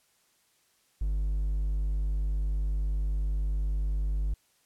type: tone with hard clipping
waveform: triangle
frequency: 50 Hz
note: G1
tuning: 35 cents sharp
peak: -27 dBFS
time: 1.01-4.34 s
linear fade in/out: 5 ms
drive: 6 dB
effects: white hiss -68 dBFS RMS until 4.65 s + low-pass 12000 Hz 12 dB/octave